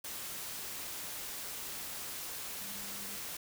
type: tone in noise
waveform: sine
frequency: 200 Hz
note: G3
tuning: 35 cents sharp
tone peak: -53 dBFS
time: 2.61-3.17 s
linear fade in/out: 5 ms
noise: white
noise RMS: -42 dBFS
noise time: 0.04-3.37 s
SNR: -14 dB
effects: none